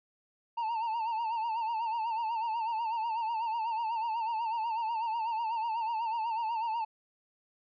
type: tone with vibrato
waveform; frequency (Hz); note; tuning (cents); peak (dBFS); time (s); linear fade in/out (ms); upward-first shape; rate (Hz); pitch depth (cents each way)
triangle; 906; A#5; -50; -28; 0.57-6.85; 10; sine; 8.1; 78
effects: resampled to 11025 Hz